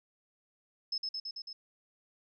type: tone with echo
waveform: sine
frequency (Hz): 5200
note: E8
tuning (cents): -24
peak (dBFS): -31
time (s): 0.92-0.98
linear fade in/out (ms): 5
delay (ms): 110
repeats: 5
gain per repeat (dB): -2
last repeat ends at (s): 1.53
effects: none